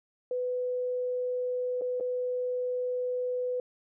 sine tone with dropouts, 498.7 Hz, B4, 17 cents sharp, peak -28 dBFS, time 0.31-3.6 s, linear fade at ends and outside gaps 2 ms, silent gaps 1.812-1.818 / 2-2.007 s, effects none

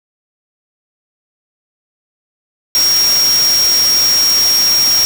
sine tone in noise, 5588 Hz, F8, in tune, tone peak -9 dBFS, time 2.75-5.05 s, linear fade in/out 0 ms, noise white, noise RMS -19 dBFS, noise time 2.75-5.05 s, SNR +7 dB, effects none

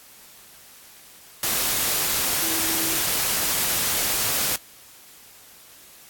sine tone in noise, 325.1 Hz, E4, 24 cents flat, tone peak -33 dBFS, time 2.42-2.97 s, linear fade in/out 2 ms, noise white, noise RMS -23 dBFS, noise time 1.43-4.56 s, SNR -13 dB, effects white hiss -48 dBFS RMS until 6.09 s + AAC 64 kbps

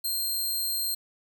10% pulse tone, 4186 Hz, C8, in tune, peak -20 dBFS, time 0.04-0.95 s, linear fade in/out 10 ms, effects 10-bit

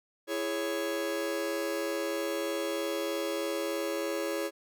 45% pulse chord, C# minor, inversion first, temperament just, 332.6 / 415.8 / 554.4 Hz, E4 / G#4 / C#5, +16 / +2 / 0 cents, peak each -35 / -36 / -34 dBFS, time 0.27-4.51 s, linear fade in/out 50 ms, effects none

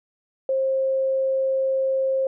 sine tone, 532 Hz, C5, 29 cents sharp, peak -19 dBFS, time 0.49-2.27 s, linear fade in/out 2 ms, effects none

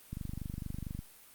click train, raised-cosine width 5 ms, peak -26 dBFS, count 22, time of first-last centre 0.13-0.991 s, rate 24.4 Hz, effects white hiss -57 dBFS RMS until 1.34 s + Opus 32 kbps

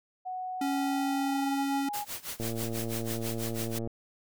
sine tone with pitch glide, 740 to 825.8 Hz, F#5 to G#5, 0 to -10 cents, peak -33 dBFS, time 0.25-2.05 s, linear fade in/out 20 ms, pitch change +190 cents, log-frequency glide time 0.56-1.66 s
square tone, 277.2 Hz, C#4, in tune, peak -29 dBFS, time 0.61-1.89 s, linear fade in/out 5 ms
white noise with tremolo, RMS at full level -36 dBFS, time 1.93-3.79 s, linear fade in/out 10 ms, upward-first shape sine, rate 6.1 Hz, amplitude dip 90%
click train, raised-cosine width 2 ms, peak -23 dBFS, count 169, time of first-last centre 2.4-3.874 s, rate 114 Hz
effects none

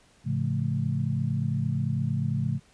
sine tone cluster, 108.1 / 136.9 / 170.6 / 215.6 Hz, A2 / C#3 / F3 / A3, -30 / -21 / -40 / -35 cents, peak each -30 / -27 / -33 / -33 dBFS, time 0.24-2.6 s, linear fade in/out 50 ms, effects pink hiss -60 dBFS RMS until 2.73 s + resampled to 22050 Hz

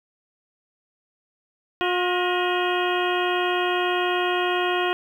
harmonic tone with a mistuned harmonic, 358.5 Hz, F4, 45 cents sharp, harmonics 1 / 2 / 3 / 4 / 5 / 7 / 8 / 9, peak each -24 / -27 / -29 / -30 / -31 / -32 / -33 / -34 dBFS, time 1.81-4.93 s, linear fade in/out 0 ms, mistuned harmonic 5, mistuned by +76 cents, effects 9-bit

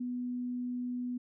sine tone, 246.9 Hz, B3, in tune, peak -33 dBFS, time 0-1.18 s, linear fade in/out 10 ms, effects none

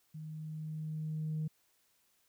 sine tone with level ramp, 155.7 Hz, D#3, 2 cents sharp, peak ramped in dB -42 to -31 dBFS, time 0.14-1.48 s, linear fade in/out 10 ms, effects tanh soft clip ceiling -30 dBFS + white hiss -73 dBFS RMS until 2.28 s

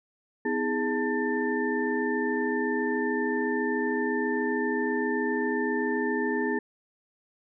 sine tone cluster, 252.3 / 319.9 / 413.6 / 889 / 1787 Hz, B3 / D#4 / G#4 / A5 / A6, +37 / +48 / -7 / +18 / +26 cents, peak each -30 / -32 / -29 / -35 / -32 dBFS, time 0.45-6.59 s, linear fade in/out 5 ms, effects none

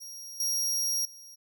sawtooth tone with level steps, 5630 Hz, F8, 13 cents sharp, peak -38 / -24 / -44 dBFS, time 0-1.36 s, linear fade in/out 20 ms, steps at 0.4 / 1.05 s, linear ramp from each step 2 ms, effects none

